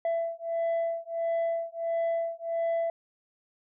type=beating tone pair; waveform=sine; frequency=667 / 668.5 Hz; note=E5 / E5; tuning=+20 / +24 cents; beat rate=1.5 Hz; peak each=-28 / -28 dBFS; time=0.05-2.9 s; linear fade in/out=2 ms; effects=tanh soft clip ceiling -24 dBFS